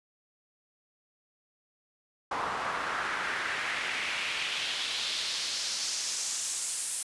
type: noise with band-pass filter sweep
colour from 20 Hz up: pink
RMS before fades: -33 dBFS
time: 2.31-7.03 s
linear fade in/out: 5 ms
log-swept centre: 1000 to 9500 Hz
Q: 2
effects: resampled to 24000 Hz